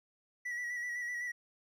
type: tone with vibrato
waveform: triangle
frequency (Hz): 1939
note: B6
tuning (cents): -32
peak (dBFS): -34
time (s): 0.45-1.32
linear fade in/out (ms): 10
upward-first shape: square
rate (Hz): 7.9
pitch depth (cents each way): 28
effects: none